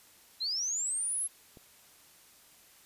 sine linear sweep, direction up, 3951 to 11170 Hz, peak -30 dBFS, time 0.4-1.28 s, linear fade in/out 20 ms
click, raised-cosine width 2 ms, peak -38 dBFS, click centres 1.572 s
effects white hiss -59 dBFS RMS until 2.85 s + resampled to 32000 Hz

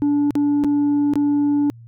sine tone with dropouts, 289.5 Hz, D4, 25 cents flat, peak -12 dBFS, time 0.02-1.7 s, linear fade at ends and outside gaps 0 ms, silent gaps 0.307-0.354 / 0.638-0.645 / 1.136-1.156 s, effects tanh soft clip ceiling -14 dBFS + added 116 Hz sine -39 dBFS peak until 1.87 s

